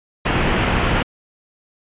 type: low-pass noise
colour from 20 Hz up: pink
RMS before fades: -18 dBFS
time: 0.25-1.03 s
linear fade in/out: 10 ms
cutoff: 3200 Hz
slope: 48 dB/octave
effects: resampled to 8000 Hz